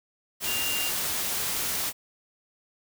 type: tone in noise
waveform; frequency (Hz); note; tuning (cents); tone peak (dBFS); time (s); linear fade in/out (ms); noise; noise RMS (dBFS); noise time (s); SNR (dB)
sine; 2794; F7; 0; -30; 0.44-0.92; 50; white; -29; 0.4-1.93; -4
effects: none